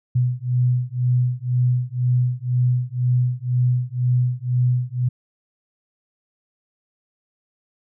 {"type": "beating tone pair", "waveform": "sine", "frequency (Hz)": [123.47, 125.47], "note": ["B2", "B2"], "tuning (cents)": [0, 28], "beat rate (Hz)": 2, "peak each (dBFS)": -20, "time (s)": [0.15, 5.09], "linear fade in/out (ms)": 10, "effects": []}